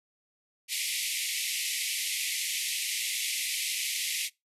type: band-pass noise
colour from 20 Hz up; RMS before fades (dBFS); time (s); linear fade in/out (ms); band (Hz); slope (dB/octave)
pink; -32; 0.68-4.3; 50; 2000 to 13000; 96
effects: noise-tail reverb RT60 0.2 s tail -23 dB re dry